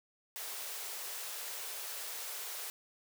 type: high-pass noise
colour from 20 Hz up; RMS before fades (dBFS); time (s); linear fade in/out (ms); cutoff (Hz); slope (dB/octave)
white; -42; 0.36-2.7; 0; 380; 96
effects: none